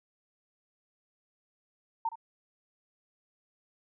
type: tone with echo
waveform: sine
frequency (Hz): 909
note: A#5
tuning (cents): -44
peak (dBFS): -27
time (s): 2.05-2.09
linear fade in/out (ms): 5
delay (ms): 66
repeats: 1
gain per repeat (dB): -13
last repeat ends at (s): 2.156
effects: none